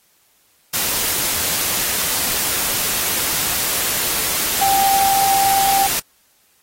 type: tone in noise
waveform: sine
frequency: 784 Hz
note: G5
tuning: in tune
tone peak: -14 dBFS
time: 4.61-5.87 s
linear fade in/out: 10 ms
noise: white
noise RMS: -20 dBFS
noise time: 0.73-6 s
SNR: +3 dB
effects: white hiss -58 dBFS RMS until 6.62 s + AAC 48 kbps